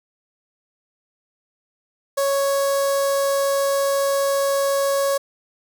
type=tone with notch filter; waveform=sawtooth; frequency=554.4 Hz; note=C#5; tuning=in tune; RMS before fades=-20 dBFS; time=2.17-5.18 s; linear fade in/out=10 ms; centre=2500 Hz; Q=0.64; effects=none